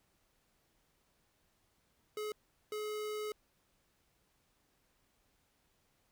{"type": "tone bursts at uneven times", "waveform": "square", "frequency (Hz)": 424.7, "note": "G#4", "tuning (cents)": 39, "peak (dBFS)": -38, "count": 2, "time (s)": [[2.17, 2.32], [2.72, 3.32]], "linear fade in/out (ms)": 2, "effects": ["pink hiss -75 dBFS RMS until 6.11 s"]}